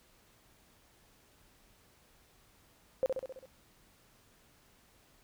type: tone with echo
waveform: sine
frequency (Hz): 523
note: C5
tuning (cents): -1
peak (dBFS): -25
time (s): 3.03-3.06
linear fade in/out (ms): 0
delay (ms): 66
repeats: 6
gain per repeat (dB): -4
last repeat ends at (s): 3.456
effects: pink hiss -65 dBFS RMS until 5.23 s